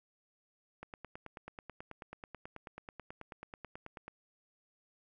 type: click train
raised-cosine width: 0.5 ms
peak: -30 dBFS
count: 31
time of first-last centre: 0.83-4.08 s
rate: 9.23 Hz
effects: none